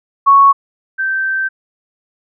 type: tone pair in turn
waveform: sine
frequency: 1108.7 / 1556.3 Hz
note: C#6 / G6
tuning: 0 / -13 cents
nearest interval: tritone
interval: 587 cents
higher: second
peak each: -4 / -14 dBFS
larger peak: first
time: 0.26-0.53 / 0.98-1.49 s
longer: second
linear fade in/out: 20 ms
effects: none